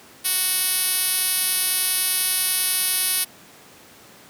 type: tone with band-pass filter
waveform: 5% pulse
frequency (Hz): 369.9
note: F#4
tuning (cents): 0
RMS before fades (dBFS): -22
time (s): 0.24-3.25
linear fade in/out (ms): 20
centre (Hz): 11000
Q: 1.5
effects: pink hiss -47 dBFS RMS until 4.29 s + high-pass 150 Hz 12 dB/octave